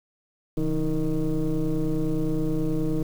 sine tone with frequency modulation, 164.81 Hz, E3, in tune, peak -20 dBFS, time 0.57-3.03 s, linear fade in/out 5 ms, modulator 150 Hz, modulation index 1.7, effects tanh soft clip ceiling -19 dBFS + 8-bit

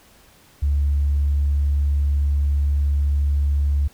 sine tone, 71.5 Hz, D2, 46 cents flat, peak -15 dBFS, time 0.62-3.88 s, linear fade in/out 10 ms, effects tanh soft clip ceiling -12 dBFS + pink hiss -52 dBFS RMS until 3.93 s

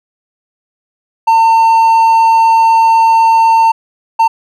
triangle tone bursts at uneven times, 904 Hz, A5, 47 cents sharp, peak -3 dBFS, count 2, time 1.27-3.72 / 4.19-4.28 s, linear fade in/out 10 ms, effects none

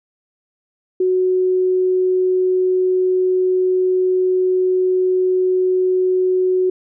sine tone, 369.5 Hz, F#4, 2 cents flat, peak -13 dBFS, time 1-6.7 s, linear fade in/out 5 ms, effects none

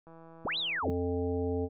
click train, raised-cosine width 1 ms, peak -39 dBFS, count 119, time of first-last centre 0.07-0.79 s, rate 164 Hz
sine linear two-way sweep, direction up then down, 96.9 to 4060 to 96.9 Hz, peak -30 dBFS, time 0.45-0.9 s, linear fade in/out 0 ms, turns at 0.58 s
harmonic tone, 88.2 Hz, F2, 18 cents sharp, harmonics 1 / 3 / 5 / 7 / 9, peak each -34 / -34 / -32 / -43 / -44 dBFS, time 0.82-1.69 s, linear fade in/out 50 ms
effects none

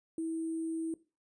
sine tone with sample-and-hold, 324.9 Hz, E4, 25 cents flat, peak -32 dBFS, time 0.18-0.94 s, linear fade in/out 2 ms, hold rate 8820 Hz, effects noise-tail reverb RT60 0.3 s tail -18 dB re dry + resampled to 22050 Hz

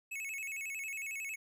square tone with vibrato, 2390 Hz, D7, 30 cents sharp, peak -39 dBFS, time 0.11-1.36 s, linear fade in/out 10 ms, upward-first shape square, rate 11 Hz, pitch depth 140 cents each way, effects none

